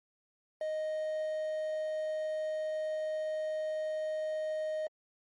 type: tone with quantisation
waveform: triangle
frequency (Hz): 622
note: D#5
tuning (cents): -1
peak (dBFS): -30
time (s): 0.61-4.87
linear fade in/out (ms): 2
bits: 10
effects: MP3 48 kbps